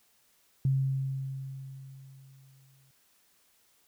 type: tone with exponential decay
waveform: sine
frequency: 134.4 Hz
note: C3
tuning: 47 cents sharp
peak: -22 dBFS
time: 0.65-2.91 s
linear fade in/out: 2 ms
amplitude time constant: 490 ms
effects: white hiss -67 dBFS RMS until 3.87 s